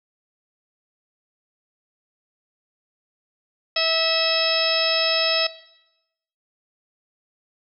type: harmonic tone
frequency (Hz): 650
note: E5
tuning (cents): -24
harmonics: 1 / 2 / 3 / 4 / 5 / 6 / 7 / 8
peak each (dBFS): -26 / -31 / -30 / -26 / -28 / -26 / -34 / -24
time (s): 3.76-5.47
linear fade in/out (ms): 5
effects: noise-tail reverb RT60 0.9 s tail -18 dB re dry